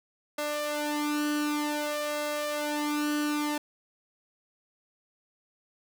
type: tone with flanger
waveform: sawtooth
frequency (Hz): 296.9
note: D4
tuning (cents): +19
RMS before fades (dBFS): -30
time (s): 0.38-3.58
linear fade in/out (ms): 5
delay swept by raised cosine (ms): 1.5 to 2.7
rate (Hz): 0.54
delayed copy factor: +0.8
effects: none